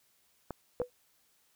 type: clicks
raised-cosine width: 1 ms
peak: -23 dBFS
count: 2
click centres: 0.507 / 0.817 s
type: tone with exponential decay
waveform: sine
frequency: 493.9 Hz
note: B4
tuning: in tune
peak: -25 dBFS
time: 0.8-0.9 s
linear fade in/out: 0 ms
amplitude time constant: 20 ms
effects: white hiss -70 dBFS RMS until 1.55 s